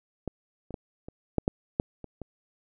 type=clicks; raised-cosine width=2 ms; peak=-18 / -27 / -20 / -27 / -10 / -10 / -10 / -26 / -24 dBFS; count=9; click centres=0.277 / 0.707 / 0.742 / 1.085 / 1.383 / 1.479 / 1.799 / 2.043 / 2.217 s; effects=none